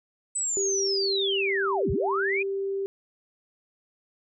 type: linear two-way sweep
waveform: sine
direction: down then up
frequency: 8120 to 46.63 to 2518 Hz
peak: -25 dBFS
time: 0.35-2.43 s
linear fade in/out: 10 ms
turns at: 1.91 s
type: tone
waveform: sine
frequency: 392 Hz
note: G4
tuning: in tune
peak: -26 dBFS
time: 0.57-2.86 s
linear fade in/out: 0 ms
effects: none